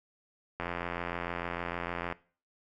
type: click train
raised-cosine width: 0.5 ms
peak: -19 dBFS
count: 133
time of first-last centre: 0.6-2.124 s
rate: 86.6 Hz
effects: noise-tail reverb RT60 0.4 s tail -19 dB re dry